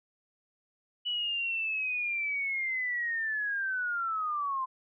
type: linear sweep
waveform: sine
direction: down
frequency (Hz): 2960 to 1028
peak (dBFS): -29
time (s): 1.05-4.66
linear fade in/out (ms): 20
effects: none